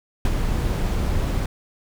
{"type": "noise with ADSR envelope", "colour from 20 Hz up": "brown", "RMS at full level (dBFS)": -17, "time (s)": [0.25, 1.46], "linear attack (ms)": 3, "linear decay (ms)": 43, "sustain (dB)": -5, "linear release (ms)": 4, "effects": []}